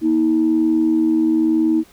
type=tone pair together; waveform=sine; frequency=238.3 / 319.1 Hz; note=A#3 / D#4; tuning=+38 / +44 cents; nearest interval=perfect fourth; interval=506 cents; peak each=-20 / -13 dBFS; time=0.01-1.84 s; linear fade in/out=50 ms; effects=tanh soft clip ceiling -7 dBFS + pink hiss -50 dBFS RMS until 1.92 s